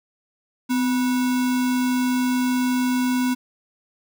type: tone with sample-and-hold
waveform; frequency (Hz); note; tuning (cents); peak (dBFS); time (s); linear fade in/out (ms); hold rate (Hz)
sine; 253.2; B3; +43; -18; 0.69-3.35; 20; 1225
effects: none